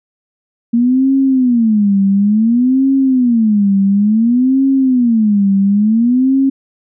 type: tone with vibrato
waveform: sine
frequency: 230.1 Hz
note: A#3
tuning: 22 cents flat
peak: -8 dBFS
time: 0.73-6.5 s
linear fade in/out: 10 ms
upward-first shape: sine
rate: 0.57 Hz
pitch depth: 280 cents each way
effects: none